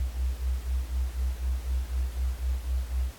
sine beating tone pair, 62 / 66 Hz, B1 / C2, +7 / +16 cents, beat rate 4 Hz, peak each -28 / -31 dBFS, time 0-3.11 s, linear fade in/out 5 ms, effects pink hiss -49 dBFS RMS until 3.18 s + AAC 64 kbps

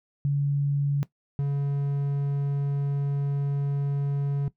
sine / triangle tone pair in turn, 142 / 141.1 Hz, C#3 / C#3, +42 / +31 cents, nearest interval unison, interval 11 cents, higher first, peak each -21 / -21 dBFS, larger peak neither, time 0.25-1.03 / 1.39-4.48 s, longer second, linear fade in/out 0 ms, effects noise-tail reverb RT60 0.1 s tail -17 dB re dry

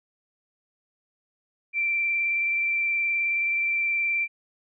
sine tone with vibrato, 2349 Hz, D7, in tune, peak -22 dBFS, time 1.73-4.28 s, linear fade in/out 50 ms, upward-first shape sine, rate 19 Hz, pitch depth 13 cents each way, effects none

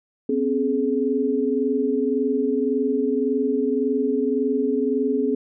sine tone cluster, 251.2 / 273 / 423.7 Hz, B3 / C#4 / G#4, +30 / -26 / +35 cents, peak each -24 / -24 / -22 dBFS, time 0.29-5.35 s, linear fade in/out 5 ms, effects none

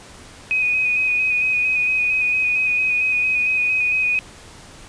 sine tone with vibrato, 2500 Hz, D#7, 8 cents sharp, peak -16 dBFS, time 0.51-4.19 s, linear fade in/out 0 ms, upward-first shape square, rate 4.4 Hz, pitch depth 19 cents each way, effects pink hiss -42 dBFS RMS until 4.88 s + resampled to 22050 Hz

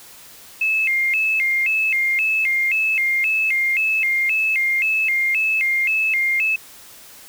sine tone with vibrato, 2349 Hz, D7, in tune, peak -16 dBFS, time 0.61-6.56 s, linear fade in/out 5 ms, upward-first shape square, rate 1.9 Hz, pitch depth 180 cents each way, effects white hiss -43 dBFS RMS until 7.28 s

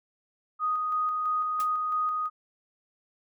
sine tone with tremolo, 1244.5 Hz, D#6, in tune, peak -24 dBFS, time 0.59-2.3 s, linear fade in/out 50 ms, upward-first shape square, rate 3 Hz, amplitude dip 25%
white noise with exponential decay, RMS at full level -37 dBFS, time 1.6-1.7 s, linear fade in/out 0 ms, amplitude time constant 21 ms
effects none

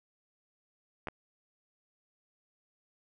clicks, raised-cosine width 0.5 ms, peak -22 dBFS, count 2, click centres 1.072 / 1.085 s, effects none

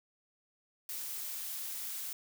blue noise with amplitude modulation, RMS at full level -39 dBFS, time 0.89-2.13 s, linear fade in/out 2 ms, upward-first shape sine, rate 239 Hz, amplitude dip 25%, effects none

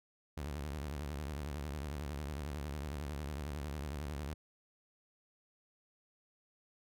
sawtooth tone with vibrato, 72.7 Hz, D2, 17 cents flat, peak -35 dBFS, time 0.37-4.34 s, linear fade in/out 5 ms, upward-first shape sine, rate 11 Hz, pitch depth 150 cents each way, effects none

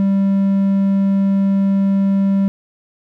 triangle tone, 196 Hz, G3, in tune, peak -10 dBFS, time 0-2.48 s, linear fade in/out 0 ms, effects none

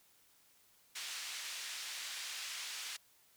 pink band-pass noise, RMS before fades -44 dBFS, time 0.95-2.97 s, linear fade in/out 10 ms, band 2300 to 7500 Hz, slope 12 dB/octave, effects white hiss -68 dBFS RMS until 3.36 s

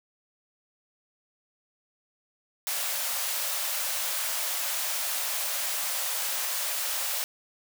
white high-pass noise, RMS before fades -30 dBFS, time 2.67-7.24 s, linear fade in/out 0 ms, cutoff 510 Hz, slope 96 dB/octave, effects none

